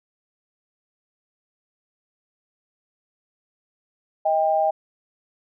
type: tone pair together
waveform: sine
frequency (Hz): 631 / 795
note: D#5 / G5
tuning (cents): +24 / +24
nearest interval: major third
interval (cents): 400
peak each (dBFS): -20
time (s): 4.25-4.71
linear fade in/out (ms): 10
effects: none